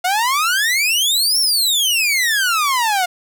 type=exponential two-way sweep; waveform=sawtooth; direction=up then down; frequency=703 to 5560 to 703 Hz; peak=-11 dBFS; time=0.04-3.06 s; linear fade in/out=10 ms; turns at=1.39 s; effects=none